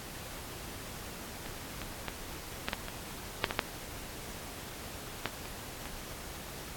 clicks, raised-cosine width 0.3 ms, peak -25 / -22 / -17 / -13 / -14 / -22 / -8 / -16 / -8 / -14 / -26 / -23 dBFS, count 12, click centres 1.461 / 1.817 / 2.083 / 2.685 / 2.732 / 2.884 / 3.442 / 3.509 / 3.592 / 5.257 / 5.456 / 5.856 s, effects pink hiss -44 dBFS RMS until 6.76 s + AAC 64 kbps

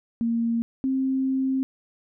sine tone pair in turn, 231.5 / 264.8 Hz, A#3 / C4, -12 / +21 cents, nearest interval major second, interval 233 cents, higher second, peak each -21 / -21 dBFS, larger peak neither, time 0.21-0.62 / 0.84-1.63 s, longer second, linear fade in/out 0 ms, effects none

